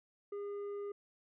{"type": "tone with tanh clipping", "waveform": "triangle", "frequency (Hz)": 406.2, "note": "G#4", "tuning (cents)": -38, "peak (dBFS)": -40, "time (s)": [0.32, 0.92], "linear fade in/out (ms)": 5, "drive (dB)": 10, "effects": []}